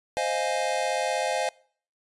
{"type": "chord", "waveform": "square", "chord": "F minor seventh", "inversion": "second", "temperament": "equal", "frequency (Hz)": [523.3, 622.3, 698.5, 830.6], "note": ["C5", "Eb5", "F5", "Ab5"], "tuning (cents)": [0, 0, 0, 0], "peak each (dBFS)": -31, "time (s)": [0.17, 1.49], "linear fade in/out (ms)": 0, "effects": ["noise-tail reverb RT60 0.5 s tail -24 dB re dry", "resampled to 24000 Hz"]}